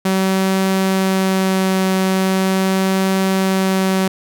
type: tone with vibrato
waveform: sawtooth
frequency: 190 Hz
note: F#3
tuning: 46 cents sharp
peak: -10 dBFS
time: 0.05-4.08 s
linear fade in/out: 5 ms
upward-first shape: triangle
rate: 0.4 Hz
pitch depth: 10 cents each way
effects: none

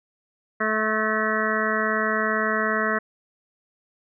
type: harmonic tone with a mistuned harmonic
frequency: 217.5 Hz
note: A3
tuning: 20 cents flat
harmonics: 1 / 2 / 3 / 5 / 6 / 7 / 8 / 9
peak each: -29 / -29 / -29 / -29 / -29 / -29 / -29 / -29 dBFS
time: 0.6-2.99 s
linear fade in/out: 10 ms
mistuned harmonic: 9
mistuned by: -30 cents
effects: none

